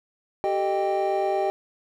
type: tone cluster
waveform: triangle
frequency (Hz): 386.9 / 435.5 / 617 / 789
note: G4 / A4 / D#5 / G5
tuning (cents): -23 / -18 / -15 / +11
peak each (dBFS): -24 / -32 / -25 / -24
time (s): 0.44-1.5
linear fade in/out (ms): 0
effects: none